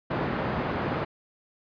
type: band-pass noise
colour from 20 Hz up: pink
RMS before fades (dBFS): -29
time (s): 0.1-1.05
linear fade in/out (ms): 10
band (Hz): 110 to 1500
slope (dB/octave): 12
effects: resampled to 11025 Hz